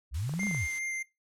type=linear two-way sweep; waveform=sine; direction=up then down; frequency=55.1 to 212.7 to 55.1 Hz; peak=-30 dBFS; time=0.11-0.68 s; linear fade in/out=50 ms; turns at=0.46 s
type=band-stop noise; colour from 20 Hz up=white; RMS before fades=-48 dBFS; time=0.14-0.79 s; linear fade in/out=5 ms; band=360 to 770 Hz; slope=96 dB/octave
type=clicks; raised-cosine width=1 ms; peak=-30 dBFS; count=7; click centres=0.294 / 0.338 / 0.393 / 0.433 / 0.469 / 0.512 / 0.547 s
type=tone with vibrato; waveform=square; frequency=2098 Hz; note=C7; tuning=4 cents sharp; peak=-33 dBFS; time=0.39-1.03 s; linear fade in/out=10 ms; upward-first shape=sine; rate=4.9 Hz; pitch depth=9 cents each way
effects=noise-tail reverb RT60 0.2 s tail -19 dB re dry + low-pass 10000 Hz 12 dB/octave